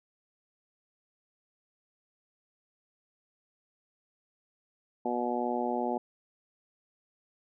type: harmonic tone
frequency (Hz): 121.7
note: B2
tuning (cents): -25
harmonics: 2 / 3 / 4 / 5 / 6 / 7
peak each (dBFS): -34 / -35 / -37 / -37 / -35 / -35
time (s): 5.05-5.98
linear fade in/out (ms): 5
effects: none